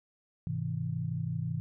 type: chord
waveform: sine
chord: Ab augmented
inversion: none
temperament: just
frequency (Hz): 103.83 / 129.78 / 162.23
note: Ab2 / C3 / E3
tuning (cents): 0 / -14 / -27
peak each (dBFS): -37 / -35 / -34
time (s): 0.47-1.6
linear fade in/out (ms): 0
effects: none